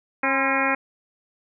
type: harmonic tone with a mistuned harmonic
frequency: 270.9 Hz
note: C#4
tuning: 40 cents flat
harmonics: 1 / 2 / 3 / 4 / 5 / 6 / 7 / 8 / 9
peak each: -28 / -28 / -28 / -28 / -28 / -28 / -28 / -28 / -28 dBFS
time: 0.23-0.75 s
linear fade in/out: 5 ms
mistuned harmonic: 4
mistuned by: -64 cents
effects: none